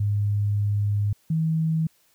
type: tone pair in turn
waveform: sine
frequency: 102.8 / 160.43 Hz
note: G#2 / E3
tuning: -17 / -47 cents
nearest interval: minor sixth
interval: 770 cents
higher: second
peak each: -20 / -20 dBFS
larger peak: neither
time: 0-1.13 / 1.3-1.87 s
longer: first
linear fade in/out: 5 ms
effects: white hiss -63 dBFS RMS until 2.14 s